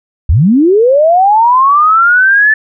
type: linear sweep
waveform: sine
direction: up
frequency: 58.27 to 1760 Hz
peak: -4 dBFS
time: 0.29-2.54 s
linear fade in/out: 5 ms
effects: none